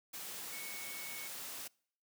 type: tone in noise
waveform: sine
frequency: 2217 Hz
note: C#7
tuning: in tune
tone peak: -48 dBFS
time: 0.52-1.28 s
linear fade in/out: 10 ms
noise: white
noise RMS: -45 dBFS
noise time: 0.13-1.68 s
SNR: -6 dB
effects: noise-tail reverb RT60 0.6 s tail -26 dB re dry + high-pass 150 Hz 12 dB/octave